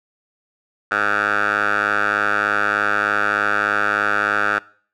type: tone with band-pass filter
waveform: 10% pulse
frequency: 103.3 Hz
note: G#2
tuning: 9 cents flat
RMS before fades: -19 dBFS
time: 0.91-4.59 s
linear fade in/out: 5 ms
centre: 1400 Hz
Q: 4.4
effects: noise-tail reverb RT60 0.5 s tail -22 dB re dry